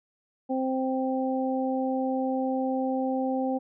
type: harmonic tone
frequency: 261.6 Hz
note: C4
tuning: in tune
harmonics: 1 / 2 / 3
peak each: -27 / -30 / -32 dBFS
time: 0.49-3.59 s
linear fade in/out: 20 ms
effects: none